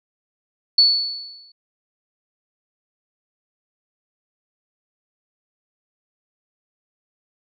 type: tone with exponential decay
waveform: sine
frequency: 4439 Hz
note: C#8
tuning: 2 cents sharp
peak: -8 dBFS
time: 0.78-1.52 s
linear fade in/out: 5 ms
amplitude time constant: 160 ms
effects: none